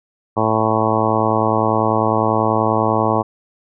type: harmonic tone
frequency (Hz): 110.2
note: A2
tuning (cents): +3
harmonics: 1 / 2 / 3 / 4 / 5 / 6 / 7 / 8 / 9 / 10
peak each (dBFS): -23 / -23 / -23 / -23 / -23 / -23 / -23 / -23 / -23 / -23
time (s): 0.36-3.23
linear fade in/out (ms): 20
effects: none